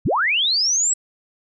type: linear sweep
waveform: sine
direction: up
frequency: 33.83 to 7902 Hz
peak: -16 dBFS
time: 0.05-0.94 s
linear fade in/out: 10 ms
effects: none

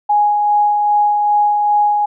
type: tone with tremolo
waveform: sine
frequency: 830.6 Hz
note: G#5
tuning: in tune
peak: -9 dBFS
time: 0.09-2.06 s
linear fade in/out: 10 ms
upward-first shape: sine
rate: 2.5 Hz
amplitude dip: 30%
effects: none

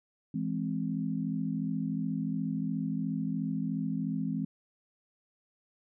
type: chord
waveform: sine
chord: E augmented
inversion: none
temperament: equal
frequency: 164.81 / 207.7 / 261.6 Hz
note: E3 / G#3 / B#3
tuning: 0 / 0 / 0 cents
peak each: -34 dBFS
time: 0.34-4.45 s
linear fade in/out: 5 ms
effects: none

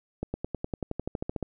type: accelerating click train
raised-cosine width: 2 ms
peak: -17 dBFS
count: 15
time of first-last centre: 0.23-1.427 s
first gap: 110 ms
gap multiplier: 0.96
effects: none

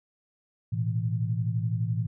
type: chord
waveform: sine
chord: A suspended second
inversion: none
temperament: equal with one note detuned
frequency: 111.73 / 123.47 / 164.81 Hz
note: A2 / B2 / E3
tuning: +27 / 0 / 0 cents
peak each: -27 / -31 / -32 dBFS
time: 0.72-2.07 s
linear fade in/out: 10 ms
effects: none

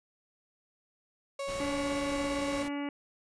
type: tone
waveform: 35% pulse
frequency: 554.4 Hz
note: C#5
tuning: in tune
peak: -32 dBFS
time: 1.39-2.63 s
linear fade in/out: 5 ms
type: noise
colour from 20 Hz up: pink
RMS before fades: -42 dBFS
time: 1.47-2.69 s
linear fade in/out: 20 ms
type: harmonic tone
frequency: 285.9 Hz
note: D4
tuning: 46 cents flat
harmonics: 1 / 2 / 3 / 4 / 5 / 6 / 7 / 8 / 9 / 10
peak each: -33 / -43 / -44 / -48 / -51 / -54 / -47 / -48 / -57 / -50 dBFS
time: 1.6-2.89 s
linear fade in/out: 2 ms
effects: resampled to 22050 Hz

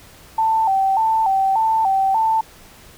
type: tone with vibrato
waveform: sine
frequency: 829 Hz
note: G#5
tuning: 3 cents flat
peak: -14 dBFS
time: 0.38-2.41 s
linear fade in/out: 5 ms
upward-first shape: square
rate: 1.7 Hz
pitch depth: 120 cents each way
effects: pink hiss -45 dBFS RMS until 2.97 s

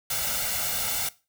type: noise with comb filter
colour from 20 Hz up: white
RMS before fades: -28 dBFS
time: 0.1-1.09 s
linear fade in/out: 5 ms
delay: 1.4 ms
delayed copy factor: +0.7
effects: noise-tail reverb RT60 0.3 s tail -19 dB re dry

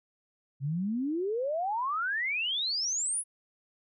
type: exponential sweep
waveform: sine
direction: up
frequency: 130.81 to 10620 Hz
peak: -28 dBFS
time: 0.6-3.24 s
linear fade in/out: 50 ms
effects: none

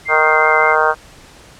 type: tone with vibrato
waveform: sine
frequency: 2085 Hz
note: C7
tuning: 7 cents flat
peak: -16 dBFS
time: 0.05-0.76 s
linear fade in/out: 50 ms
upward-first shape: sine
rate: 5.2 Hz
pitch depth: 14 cents each way
type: harmonic tone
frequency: 155.56 Hz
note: D#3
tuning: in tune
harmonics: 3 / 4 / 5 / 6 / 7 / 8 / 9 / 10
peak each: -19 / -19 / -19 / -19 / -19 / -19 / -19 / -19 dBFS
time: 0.08-0.95 s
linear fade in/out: 50 ms
effects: pink hiss -42 dBFS RMS until 1.59 s + low-pass 9000 Hz 12 dB/octave

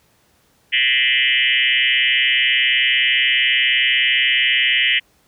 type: tone with frequency modulation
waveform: sine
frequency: 2489 Hz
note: D#7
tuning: in tune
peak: -13 dBFS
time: 0.72-5 s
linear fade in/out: 20 ms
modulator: 129 Hz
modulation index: 5
effects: pink hiss -58 dBFS RMS until 5.27 s + high-pass 60 Hz 12 dB/octave

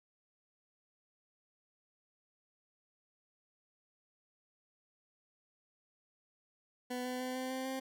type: tone with pitch steps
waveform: 20% pulse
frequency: 249 / 251.9 / 254.8 / 257.8 / 260.8 / 263.8 Hz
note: B3 / B3 / C4 / C4 / C4 / C4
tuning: +14 / +34 / -46 / -26 / -5 / +14 cents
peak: -32 dBFS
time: 6.9-7.8 s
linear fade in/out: 10 ms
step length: 150 ms
effects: none

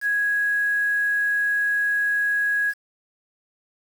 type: tone with quantisation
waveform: sine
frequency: 1661.2 Hz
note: G#6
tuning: in tune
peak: -19 dBFS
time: 0.01-2.74 s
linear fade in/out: 50 ms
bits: 7
effects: none

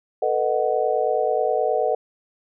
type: chord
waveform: sine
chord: B dominant seventh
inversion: third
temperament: just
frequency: 444.5 / 493.9 / 617.4 / 740.8 Hz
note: A4 / B4 / D#5 / F#5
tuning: +18 / 0 / -14 / +2 cents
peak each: -24 dBFS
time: 0.22-1.95 s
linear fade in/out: 5 ms
effects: none

